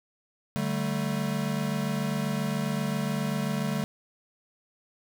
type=chord; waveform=square; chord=D suspended fourth; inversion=none; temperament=equal with one note detuned; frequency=146.83 / 192.52 / 220 Hz; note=D3 / G3 / A3; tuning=0 / -31 / 0 cents; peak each=-32 / -32 / -32 dBFS; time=0.56-3.84 s; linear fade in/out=0 ms; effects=none